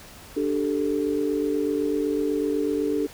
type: chord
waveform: sine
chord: D suspended fourth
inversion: none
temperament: equal with one note detuned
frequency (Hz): 294.9 / 392 / 440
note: D4 / G4 / A4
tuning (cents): +7 / 0 / 0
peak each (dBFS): -25 / -28 / -26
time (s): 0.36-3.07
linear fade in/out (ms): 10
effects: pink hiss -45 dBFS RMS until 3.13 s